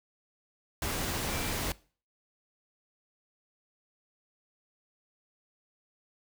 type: tone in noise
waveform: sine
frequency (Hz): 2342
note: D7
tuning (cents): -5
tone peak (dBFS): -44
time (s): 1.28-1.52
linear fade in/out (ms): 2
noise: pink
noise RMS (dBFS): -33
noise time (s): 0.82-1.72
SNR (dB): -14
effects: noise-tail reverb RT60 0.4 s tail -21 dB re dry